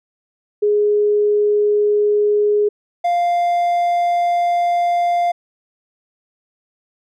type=tone pair in turn; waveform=sine / triangle; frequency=416.1 / 698 Hz; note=G#4 / F5; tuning=+3 / -1 cents; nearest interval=major sixth; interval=896 cents; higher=second; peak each=-12 dBFS; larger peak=neither; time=0.62-2.69 / 3.04-5.32 s; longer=second; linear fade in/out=10 ms; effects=none